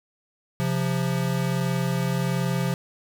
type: tone pair together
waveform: square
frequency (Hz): 133.32 / 174.61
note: C3 / F3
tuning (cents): +33 / 0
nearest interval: perfect fourth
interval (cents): 467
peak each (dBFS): -26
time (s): 0.6-2.74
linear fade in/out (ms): 0
effects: none